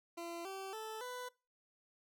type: tone with pitch steps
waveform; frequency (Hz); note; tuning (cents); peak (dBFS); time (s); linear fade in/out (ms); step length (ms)
20% pulse; 339.9 / 386 / 438.3 / 497.6; F4 / G4 / A4 / B4; -47 / -27 / -7 / +13; -38; 0.17-1.29; 10; 280
effects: noise-tail reverb RT60 0.3 s tail -22 dB re dry